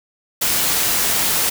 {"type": "noise", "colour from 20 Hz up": "white", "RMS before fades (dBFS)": -18, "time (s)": [0.41, 1.5], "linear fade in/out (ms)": 10, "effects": []}